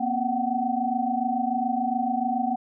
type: tone cluster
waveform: sine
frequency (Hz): 237.5 / 260.4 / 736 / 763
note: A#3 / C4 / F#5 / G5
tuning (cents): +33 / -8 / -9 / -47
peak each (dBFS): -28 / -32 / -29 / -26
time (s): 0-2.56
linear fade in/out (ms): 10
effects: none